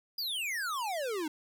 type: exponential sweep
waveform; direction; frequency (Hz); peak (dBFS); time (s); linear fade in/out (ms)
square; down; 4966 to 293.7; -33; 0.18-1.28; 5
effects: none

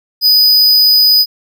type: tone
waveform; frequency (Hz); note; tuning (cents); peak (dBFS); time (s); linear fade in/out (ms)
square; 4978; D#8; 0; -6; 0.21-1.26; 50
effects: none

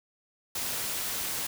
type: noise with amplitude modulation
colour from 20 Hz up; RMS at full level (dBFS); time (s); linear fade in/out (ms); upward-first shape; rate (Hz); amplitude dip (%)
white; -31; 0.55-1.47; 5; sine; 286; 35
effects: none

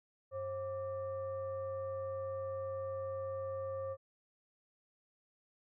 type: tone with frequency modulation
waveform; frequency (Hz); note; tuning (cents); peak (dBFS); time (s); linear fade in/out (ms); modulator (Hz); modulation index
sine; 536; C5; +42; -37; 0.31-3.97; 50; 633; 0.55
effects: none

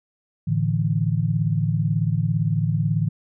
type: chord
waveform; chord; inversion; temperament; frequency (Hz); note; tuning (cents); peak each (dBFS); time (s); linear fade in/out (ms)
sine; A suspended fourth; none; equal; 110 / 146.83 / 164.81; A2 / D3 / E3; 0 / 0 / 0; -23; 0.47-3.09; 10
effects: none

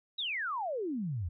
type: exponential sweep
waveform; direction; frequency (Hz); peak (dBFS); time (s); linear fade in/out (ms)
sine; down; 3957 to 77.6; -32; 0.18-1.29; 10
effects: none

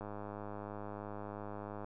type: click train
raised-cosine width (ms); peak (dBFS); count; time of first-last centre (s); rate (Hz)
1; -30; 190; 0.01-1.845; 103
effects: none

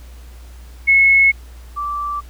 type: tone pair in turn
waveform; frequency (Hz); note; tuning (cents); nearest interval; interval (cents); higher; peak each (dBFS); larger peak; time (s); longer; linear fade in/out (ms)
sine; 2186 / 1166; C#7 / D6; -25 / -13; major seventh; 1088; first; -8 / -20; first; 0.87-1.32 / 1.76-2.21; neither; 20
effects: added 60 Hz sine -35 dBFS peak until 2.29 s + pink hiss -48 dBFS RMS until 2.29 s

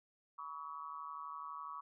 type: tone with amplitude modulation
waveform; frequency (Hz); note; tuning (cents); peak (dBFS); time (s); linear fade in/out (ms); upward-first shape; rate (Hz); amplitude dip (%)
sine; 1131; C#6; +34; -39; 0.38-1.81; 10; sine; 152; 100
effects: none

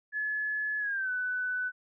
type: tone with pitch glide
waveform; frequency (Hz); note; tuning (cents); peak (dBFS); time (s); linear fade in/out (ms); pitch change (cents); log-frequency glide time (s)
sine; 1710 to 1497.3; A6 to F#6; -50 to +20; -29; 0.12-1.72; 50; -230; 0.79-1.11
effects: none

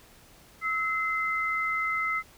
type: tone pair together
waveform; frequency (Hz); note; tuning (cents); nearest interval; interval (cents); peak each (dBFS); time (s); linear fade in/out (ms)
sine; 1300 / 2061; E6 / C7; -24 / -27; minor sixth; 797; -29 / -28; 0.61-2.23; 50
effects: pink hiss -55 dBFS RMS until 2.37 s

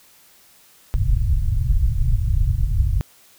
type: low-pass noise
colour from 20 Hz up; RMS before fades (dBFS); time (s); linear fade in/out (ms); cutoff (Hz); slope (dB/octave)
pink; -18; 0.94-3.01; 0; 130; 48
effects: white hiss -52 dBFS RMS until 3.38 s

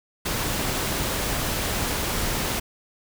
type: noise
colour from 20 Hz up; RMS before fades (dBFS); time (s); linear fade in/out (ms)
pink; -26; 0.25-2.6; 10
effects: none

